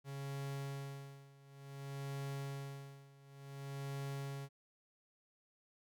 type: tone with tremolo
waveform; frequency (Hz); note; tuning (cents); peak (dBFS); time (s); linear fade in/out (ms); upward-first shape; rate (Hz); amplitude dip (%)
45% pulse; 138.59; C#3; 0; -40; 0.04-4.49; 50; sine; 0.56; 90
effects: none